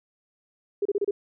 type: tone bursts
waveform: sine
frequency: 404.5 Hz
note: G#4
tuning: 46 cents flat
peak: -21 dBFS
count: 5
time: 0.82-1.11 s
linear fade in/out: 5 ms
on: 34 ms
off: 30 ms
effects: none